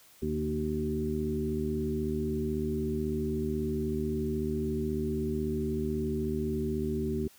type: harmonic tone with a mistuned harmonic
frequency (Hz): 76.2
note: D#2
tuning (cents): -36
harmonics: 1 / 2 / 3 / 4 / 5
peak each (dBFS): -36 / -37 / -33 / -39 / -33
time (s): 0.22-7.28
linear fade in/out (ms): 5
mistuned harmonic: 3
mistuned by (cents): +16
effects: white hiss -58 dBFS RMS until 7.38 s